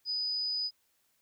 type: tone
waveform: sine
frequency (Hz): 4978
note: D#8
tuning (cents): 0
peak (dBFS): -30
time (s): 0.05-0.71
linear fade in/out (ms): 50
effects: white hiss -73 dBFS RMS until 1.21 s